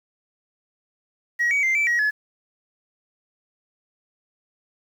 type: tone with pitch steps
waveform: sine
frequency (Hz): 1904 / 2264 / 2089 / 2323 / 1902 / 1707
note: A#6 / C#7 / C7 / D7 / A#6 / G#6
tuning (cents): +36 / +36 / -3 / -20 / +34 / +47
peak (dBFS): -16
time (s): 1.39-2.11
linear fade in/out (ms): 20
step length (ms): 120
effects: tanh soft clip ceiling -16 dBFS + 8-bit